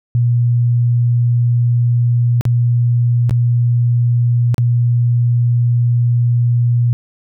sine tone with dropouts, 120 Hz, B2, 49 cents flat, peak -10 dBFS, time 0.15-6.93 s, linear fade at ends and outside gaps 0 ms, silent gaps 2.41-2.453 / 3.295-3.309 / 4.544-4.581 s, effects none

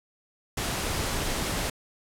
pink noise, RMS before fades -29 dBFS, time 0.57-1.7 s, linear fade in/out 5 ms, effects low-pass 12000 Hz 12 dB/octave

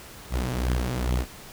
sawtooth beating tone pair, 61.2 / 63.6 Hz, B1 / C2, -15 / -48 cents, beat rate 2.4 Hz, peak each -22 / -24 dBFS, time 0.3-1.26 s, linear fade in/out 50 ms, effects pink hiss -44 dBFS RMS until 1.52 s

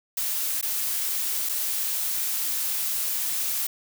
blue noise with dropouts, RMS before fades -27 dBFS, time 0.17-3.67 s, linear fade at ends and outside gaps 5 ms, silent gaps 0.613-0.626 / 1.49-1.493 s, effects none

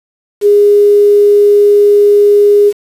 sine tone with quantisation, 410.6 Hz, G#4, 20 cents flat, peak -3 dBFS, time 0.41-2.73 s, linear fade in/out 50 ms, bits 5, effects resampled to 32000 Hz

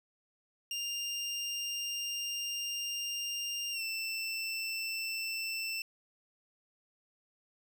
25% pulse tone with pitch glide, 2800 to 2669 Hz, F7 to E7, +4 to +21 cents, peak -31 dBFS, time 0.71-5.82 s, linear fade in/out 2 ms, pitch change -83 cents, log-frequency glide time 3.72-3.82 s, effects none

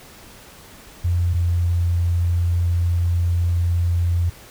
sine tone pair in turn, 87.31 / 86.56 Hz, F2 / F2, 0 / -15 cents, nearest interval unison, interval 15 cents, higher first, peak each -16 dBFS, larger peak neither, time 1.04-1.34 / 1.34-4.3 s, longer second, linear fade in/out 10 ms, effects pink hiss -44 dBFS RMS until 4.5 s

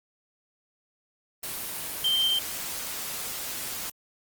sine tone in noise, 3136 Hz, G7, in tune, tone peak -21 dBFS, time 2.04-2.39 s, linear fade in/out 5 ms, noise white, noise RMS -34 dBFS, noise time 1.43-3.9 s, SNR +10 dB, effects Opus 24 kbps

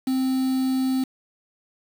triangle tone with quantisation, 261.6 Hz, C4, in tune, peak -18 dBFS, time 0.07-1.04 s, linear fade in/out 5 ms, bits 6, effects none

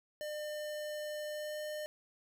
square tone with pitch glide, 602 to 605.8 Hz, D5 to D#5, +43 to -46 cents, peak -39 dBFS, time 0.21-1.86 s, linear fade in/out 0 ms, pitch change +11 cents, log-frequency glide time 1.3-1.59 s, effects none

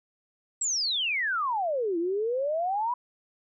sine exponential two-way sweep, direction down then up, 7902 to 327.4 to 1001 Hz, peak -25 dBFS, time 0.61-2.94 s, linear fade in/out 5 ms, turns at 1.98 s, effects none

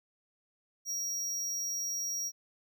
square tone, 5670 Hz, F8, 25 cents sharp, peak -33 dBFS, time 0.85-2.32 s, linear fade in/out 50 ms, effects none

